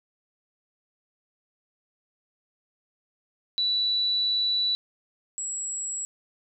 sine tone pair in turn, 3951 / 7735 Hz, B7 / B8, 0 / -37 cents, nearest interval octave, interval 1163 cents, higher second, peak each -22 / -29 dBFS, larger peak first, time 3.58-4.75 / 5.38-6.05 s, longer first, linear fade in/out 0 ms, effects none

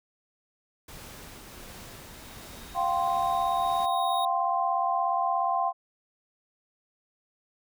pink noise with tremolo, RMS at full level -44 dBFS, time 0.88-3.86 s, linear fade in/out 5 ms, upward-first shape triangle, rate 1.4 Hz, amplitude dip 25%
square tone with exponential growth, 3741 Hz, A#7, 5 cents sharp, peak -33 dBFS, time 1.39-4.25 s, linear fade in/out 2 ms, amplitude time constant 620 ms
sine chord, F suspended second, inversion none, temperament equal with one note detuned, 698.5 / 775.4 / 1046.5 Hz, F5 / G5 / C6, 0 / -19 / 0 cents, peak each -28 dBFS, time 2.74-5.73 s, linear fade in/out 50 ms
effects none

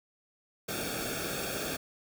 pink noise with comb filter, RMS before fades -35 dBFS, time 0.68-1.77 s, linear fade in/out 10 ms, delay 1 ms, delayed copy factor -0.85, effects none

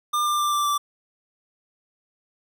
square tone with pitch steps, 1200 / 1191.7 / 1183.5 / 1175.3 / 1167.2 Hz, D6 / D6 / D6 / D6 / D6, +37 / +25 / +13 / +1 / -11 cents, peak -21 dBFS, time 0.13-0.78 s, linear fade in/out 10 ms, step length 130 ms, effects none

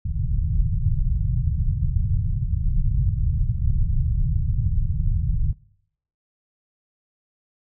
pink low-pass noise, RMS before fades -21 dBFS, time 0.05-5.53 s, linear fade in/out 10 ms, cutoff 150 Hz, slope 48 dB/octave, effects noise-tail reverb RT60 0.7 s tail -23 dB re dry

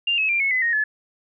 sine tone with pitch steps, 2794 / 2577 / 2377 / 2192 / 2022 / 1864.8 / 1719.9 Hz, F7 / E7 / D7 / C#7 / B6 / A#6 / A6, 0 / -40 / +20 / -20 / +40 / 0 / -40 cents, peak -18 dBFS, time 0.07-0.84 s, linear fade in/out 5 ms, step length 110 ms, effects none

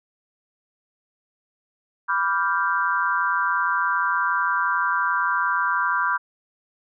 sine chord, G dominant seventh, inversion first, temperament equal with one note detuned, 987.8 / 1165.2 / 1396.9 / 1568 Hz, B5 / D6 / F6 / G6, 0 / -14 / 0 / 0 cents, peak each -25 dBFS, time 2.08-6.18 s, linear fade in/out 20 ms, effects none

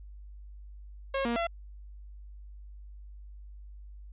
sawtooth tone with pitch steps, 543 / 235.8 / 677 Hz, C#5 / A#3 / E5, -36 / +20 / +46 cents, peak -24 dBFS, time 1.14-1.47 s, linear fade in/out 5 ms, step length 110 ms, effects added 50 Hz sine -44 dBFS peak until 4.12 s + resampled to 8000 Hz

